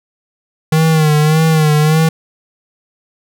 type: tone with vibrato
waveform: square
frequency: 155.56 Hz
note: D#3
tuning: in tune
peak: -9 dBFS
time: 0.72-2.09 s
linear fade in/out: 5 ms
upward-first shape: sine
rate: 1.7 Hz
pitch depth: 59 cents each way
effects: none